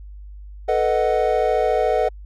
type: chord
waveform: triangle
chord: B dominant seventh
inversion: third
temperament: equal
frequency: 440 / 493.9 / 622.3 / 740 Hz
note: A4 / B4 / D#5 / F#5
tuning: 0 / 0 / 0 / 0 cents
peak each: -20 dBFS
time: 0.68-2.09 s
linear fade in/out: 10 ms
effects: added 50 Hz sine -35 dBFS peak until 2.25 s